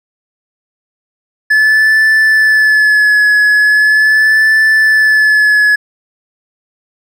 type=tone with vibrato; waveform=triangle; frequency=1724 Hz; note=A6; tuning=36 cents flat; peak=-4 dBFS; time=1.5-5.76 s; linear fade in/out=10 ms; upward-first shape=sine; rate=0.4 Hz; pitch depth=31 cents each way; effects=none